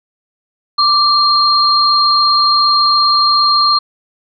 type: tone pair together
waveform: sine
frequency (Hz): 1174.7 / 4208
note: D6 / C8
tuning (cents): 0 / +9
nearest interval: octave + minor seventh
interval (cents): 2209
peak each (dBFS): -11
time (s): 0.78-3.79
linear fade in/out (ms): 10
effects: none